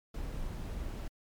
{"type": "noise", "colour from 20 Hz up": "brown", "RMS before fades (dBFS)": -38, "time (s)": [0.14, 1.08], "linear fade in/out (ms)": 5, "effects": ["MP3 96 kbps"]}